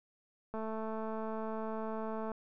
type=click train; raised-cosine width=1 ms; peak=-27 dBFS; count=392; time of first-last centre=0.54-2.317 s; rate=220 Hz; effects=none